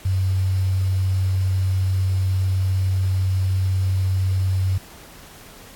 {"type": "tone with quantisation", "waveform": "sine", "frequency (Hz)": 94.3, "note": "F#2", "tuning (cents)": 33, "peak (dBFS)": -17, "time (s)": [0.05, 4.78], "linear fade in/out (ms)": 5, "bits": 7, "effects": ["pink hiss -44 dBFS RMS until 5.75 s", "AAC 64 kbps"]}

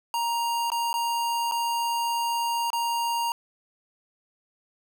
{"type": "tone with dropouts", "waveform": "square", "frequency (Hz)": 936, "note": "A#5", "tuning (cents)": 7, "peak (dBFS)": -25, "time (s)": [0.14, 3.32], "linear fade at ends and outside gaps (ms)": 1, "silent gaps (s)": [[0.702, 0.718], [0.93, 0.94], [1.513, 1.52], [2.703, 2.731]], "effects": []}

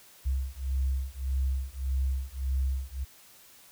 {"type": "beating tone pair", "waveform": "sine", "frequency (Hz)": [65.41, 67.11], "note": ["C2", "C2"], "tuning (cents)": [0, 45], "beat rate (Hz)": 1.7, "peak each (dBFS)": -30, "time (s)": [0.25, 3.05], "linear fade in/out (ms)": 20, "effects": ["white hiss -55 dBFS RMS until 3.71 s"]}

